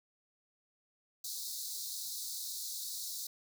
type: high-pass noise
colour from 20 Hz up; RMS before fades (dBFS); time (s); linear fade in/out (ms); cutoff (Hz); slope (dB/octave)
pink; -41; 1.24-3.27; 5; 3800; 96
effects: none